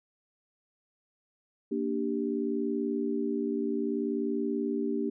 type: chord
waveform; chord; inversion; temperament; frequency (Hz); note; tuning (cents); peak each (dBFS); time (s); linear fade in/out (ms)
sine; G minor; first; equal; 233.1 / 293.7 / 392; Bb3 / D4 / G4; 0 / 0 / 0; -32; 1.71-5.1; 10
effects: none